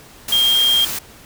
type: tone in noise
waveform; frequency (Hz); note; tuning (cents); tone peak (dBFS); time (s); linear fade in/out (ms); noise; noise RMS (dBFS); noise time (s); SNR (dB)
sine; 3212; G7; +41; -12; 0.32-0.85; 5; white; -25; 0.28-0.99; +10
effects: pink hiss -43 dBFS RMS until 1.25 s